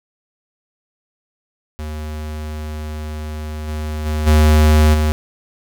square tone with level steps, 76.6 Hz, D#2, 27 cents flat, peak -25 / -22 / -18 / -9 / -14 dBFS, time 1.79-5.12 s, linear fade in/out 0 ms, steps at 3.67 / 4.05 / 4.26 / 4.93 s, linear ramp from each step 20 ms, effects none

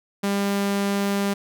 sawtooth tone, 199.8 Hz, G3, 33 cents sharp, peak -17 dBFS, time 0.23-1.34 s, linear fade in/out 10 ms, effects none

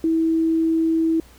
sine tone, 324.9 Hz, E4, 25 cents flat, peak -16 dBFS, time 0.04-1.2 s, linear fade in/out 2 ms, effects added 60 Hz sine -48 dBFS peak until 1.38 s + pink hiss -51 dBFS RMS until 1.38 s

